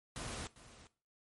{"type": "noise with echo", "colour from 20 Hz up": "pink", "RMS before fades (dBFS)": -43, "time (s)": [0.16, 0.47], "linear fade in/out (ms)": 0, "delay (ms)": 400, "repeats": 1, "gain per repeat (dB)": -15, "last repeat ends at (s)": 0.87, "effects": ["noise-tail reverb RT60 0.4 s tail -18 dB re dry", "MP3 48 kbps"]}